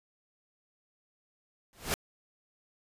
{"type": "noise with exponential growth", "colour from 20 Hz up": "pink", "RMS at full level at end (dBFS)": -26, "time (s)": [1.73, 1.94], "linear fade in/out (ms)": 0, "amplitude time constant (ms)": 45, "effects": ["resampled to 32000 Hz"]}